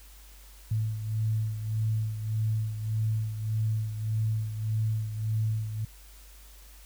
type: beating tone pair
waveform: sine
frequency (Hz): 109.2 / 110.9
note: A2 / A2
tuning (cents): -13 / +14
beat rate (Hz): 1.7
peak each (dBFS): -27 / -34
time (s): 0.71-5.85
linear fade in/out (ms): 5
effects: added 50 Hz sine -49 dBFS peak until 6.85 s + white hiss -55 dBFS RMS until 6.85 s